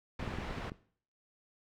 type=low-pass noise; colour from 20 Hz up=pink; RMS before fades=-41 dBFS; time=0.19-0.7 s; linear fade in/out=5 ms; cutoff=2600 Hz; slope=12 dB/octave
type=clicks; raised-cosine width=3 ms; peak=-29 dBFS; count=7; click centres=0.227 / 0.277 / 0.339 / 0.386 / 0.51 / 0.583 / 0.719 s
effects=noise-tail reverb RT60 0.5 s tail -18 dB re dry